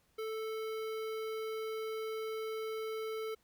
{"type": "tone with notch filter", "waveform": "square", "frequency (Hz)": 440, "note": "A4", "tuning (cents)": 0, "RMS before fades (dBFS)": -39, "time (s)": [0.18, 3.35], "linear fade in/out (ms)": 10, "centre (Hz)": 7500, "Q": 0.8, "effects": ["pink hiss -73 dBFS RMS until 3.43 s"]}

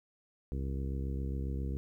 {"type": "harmonic tone", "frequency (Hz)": 67.4, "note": "C#2", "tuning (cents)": -48, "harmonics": [1, 2, 3, 4, 5, 6, 7], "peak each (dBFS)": [-34, -40, -44, -46, -48, -50, -51], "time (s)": [0.52, 1.77], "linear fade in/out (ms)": 0, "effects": ["12-bit"]}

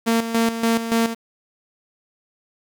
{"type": "tone with tremolo", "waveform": "sawtooth", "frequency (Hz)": 228.7, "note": "A#3", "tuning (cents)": -33, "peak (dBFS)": -12, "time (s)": [0.06, 1.15], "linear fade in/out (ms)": 20, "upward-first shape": "square", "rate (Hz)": 3.5, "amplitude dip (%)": 65, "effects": ["8-bit"]}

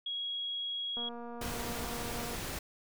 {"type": "tone", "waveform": "sine", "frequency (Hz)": 3311, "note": "G#7", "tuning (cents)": -6, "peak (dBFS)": -34, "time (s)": [0.06, 1.09], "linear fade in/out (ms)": 5}
{"type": "click train", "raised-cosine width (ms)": 1, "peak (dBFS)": -32, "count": 328, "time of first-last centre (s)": [0.97, 2.35], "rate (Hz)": 237}
{"type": "noise", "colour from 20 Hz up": "pink", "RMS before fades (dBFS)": -39, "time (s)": [1.41, 2.59], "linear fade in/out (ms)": 5}
{"effects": []}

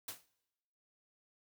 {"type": "noise with exponential decay", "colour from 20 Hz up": "white", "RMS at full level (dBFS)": -39, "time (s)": [0.08, 0.26], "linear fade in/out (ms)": 5, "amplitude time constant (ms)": 38, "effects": ["noise-tail reverb RT60 1.0 s tail -23 dB re dry"]}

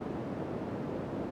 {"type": "band-pass noise", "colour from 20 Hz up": "white", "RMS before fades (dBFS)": -37, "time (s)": [0, 1.31], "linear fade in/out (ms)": 20, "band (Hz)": [130, 390], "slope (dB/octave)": 12, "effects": []}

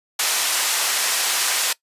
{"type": "band-pass noise", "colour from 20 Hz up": "white", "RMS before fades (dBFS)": -21, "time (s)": [0.19, 1.73], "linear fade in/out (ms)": 5, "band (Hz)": [690, 9600], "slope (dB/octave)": 12, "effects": ["noise-tail reverb RT60 0.1 s tail -21 dB re dry", "resampled to 32000 Hz"]}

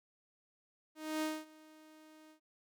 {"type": "tone with ADSR envelope", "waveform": "sawtooth", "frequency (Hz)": 311.1, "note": "D#4", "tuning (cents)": 0, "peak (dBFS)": -29, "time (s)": [0.95, 2.4], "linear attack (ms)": 270, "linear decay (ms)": 230, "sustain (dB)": -24, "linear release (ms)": 100, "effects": []}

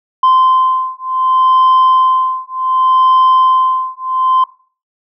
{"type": "beating tone pair", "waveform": "sine", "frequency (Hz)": [1036, 1036.67], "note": ["C6", "C6"], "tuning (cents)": [-17, -16], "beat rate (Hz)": 0.67, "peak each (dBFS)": -10, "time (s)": [0.23, 4.44], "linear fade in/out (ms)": 5, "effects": ["noise-tail reverb RT60 0.4 s tail -18 dB re dry", "tanh soft clip ceiling -4 dBFS"]}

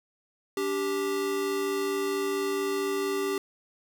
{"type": "tone pair together", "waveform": "square", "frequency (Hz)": [287.9, 392.3], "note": ["D4", "G4"], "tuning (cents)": [-34, 1], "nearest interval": "perfect fourth", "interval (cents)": 535, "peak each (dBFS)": [-35, -28], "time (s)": [0.57, 3.38], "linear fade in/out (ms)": 2, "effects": []}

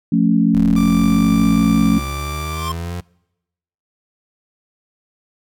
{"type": "chord", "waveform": "sine", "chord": "F augmented", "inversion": "none", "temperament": "equal", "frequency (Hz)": [174.61, 220, 277.2], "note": ["F3", "A3", "C#4"], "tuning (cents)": [0, 0, 0], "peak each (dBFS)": [-16, -15, -17], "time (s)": [0.12, 1.99], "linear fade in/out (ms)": 5}
{"type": "linear sweep", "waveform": "30% pulse", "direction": "up", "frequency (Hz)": [35, 89.1], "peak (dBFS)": -21, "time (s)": [0.54, 3.01], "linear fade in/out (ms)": 10}
{"type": "tone", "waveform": "sawtooth", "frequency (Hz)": 1174.7, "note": "D6", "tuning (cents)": 0, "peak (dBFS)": -23, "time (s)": [0.76, 2.69], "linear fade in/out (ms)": 5}
{"type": "tone with exponential growth", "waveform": "square", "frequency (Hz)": 1060, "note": "C6", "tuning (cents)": 22, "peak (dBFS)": -20, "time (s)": [2.37, 2.72], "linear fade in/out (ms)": 5, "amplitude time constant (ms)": 74}
{"effects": ["noise-tail reverb RT60 0.9 s tail -25 dB re dry"]}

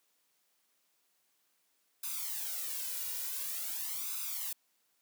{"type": "noise with flanger", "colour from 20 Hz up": "blue", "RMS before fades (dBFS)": -38, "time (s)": [2.03, 4.53], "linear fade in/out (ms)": 5, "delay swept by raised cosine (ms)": [0.8, 2.1], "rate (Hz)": 0.47, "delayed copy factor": 0.85, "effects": ["white hiss -75 dBFS RMS until 5.01 s", "high-pass 200 Hz 12 dB/octave"]}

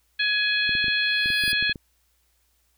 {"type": "harmonic tone", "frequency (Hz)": 839, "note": "G#5", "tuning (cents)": 17, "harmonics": [2, 3, 4, 5], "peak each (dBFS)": [-24, -26, -27, -28], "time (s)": [0.19, 1.73], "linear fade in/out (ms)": 10}
{"type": "clicks", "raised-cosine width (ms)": 3, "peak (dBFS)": -24, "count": 12, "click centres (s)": [0.693, 0.752, 0.843, 0.882, 1.259, 1.303, 1.438, 1.479, 1.531, 1.626, 1.696, 1.758]}
{"type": "tone with exponential growth", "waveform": "sawtooth", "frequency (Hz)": 4825, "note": "D8", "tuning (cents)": 46, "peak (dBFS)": -23, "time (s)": [0.92, 1.52], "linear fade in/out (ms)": 1, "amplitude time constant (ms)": 130}
{"effects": ["added 60 Hz sine -68 dBFS peak until 2.77 s", "white hiss -68 dBFS RMS until 2.77 s"]}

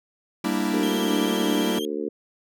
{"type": "chord", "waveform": "45% pulse", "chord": "E half-diminished seventh", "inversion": "first", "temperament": "equal", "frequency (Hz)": [196, 233.1, 293.7, 329.6], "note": ["G3", "Bb3", "D4", "E4"], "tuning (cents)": [0, 0, 0, 0], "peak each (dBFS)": -28, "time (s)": [0.44, 1.79], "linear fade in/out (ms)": 5}
{"type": "harmonic tone", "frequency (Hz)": 74.1, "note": "D2", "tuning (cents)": 16, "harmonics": [3, 4, 5, 6, 7], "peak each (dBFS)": [-35, -31, -31, -30, -39], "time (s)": [0.73, 2.09], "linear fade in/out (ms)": 5}
{"type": "tone with vibrato", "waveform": "40% pulse", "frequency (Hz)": 3186, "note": "G7", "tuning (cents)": 27, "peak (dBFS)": -31, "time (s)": [0.83, 1.85], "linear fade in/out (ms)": 0, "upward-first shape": "triangle", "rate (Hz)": 18, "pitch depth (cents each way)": 51}
{"effects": []}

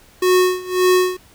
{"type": "tone with tremolo", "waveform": "square", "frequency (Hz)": 366.4, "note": "F#4", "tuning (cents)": -17, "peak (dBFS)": -11, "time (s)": [0.22, 1.17], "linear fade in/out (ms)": 5, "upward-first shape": "sine", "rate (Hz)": 1.8, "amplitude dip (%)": 90, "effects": ["pink hiss -49 dBFS RMS until 1.34 s"]}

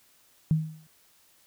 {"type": "tone with exponential decay", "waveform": "sine", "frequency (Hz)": 157.4, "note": "D#3", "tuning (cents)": 20, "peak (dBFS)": -17, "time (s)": [0.51, 0.87], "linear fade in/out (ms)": 0, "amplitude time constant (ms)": 78, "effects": ["white hiss -62 dBFS RMS until 1.46 s"]}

